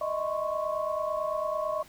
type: tone cluster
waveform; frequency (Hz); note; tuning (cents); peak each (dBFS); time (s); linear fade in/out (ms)
sine; 612 / 641 / 1028 / 1101; D#5 / E5 / C6 / C#6; -29 / -49 / -31 / -12; -31 / -33 / -39 / -33; 0.01-1.83; 5
effects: pink hiss -54 dBFS RMS until 1.88 s